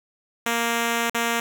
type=tone with dropouts; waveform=5% pulse; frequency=233.1 Hz; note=A#3; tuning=in tune; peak=-10 dBFS; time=0.46-1.4 s; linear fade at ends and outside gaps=2 ms; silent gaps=1.097-1.146 s; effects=none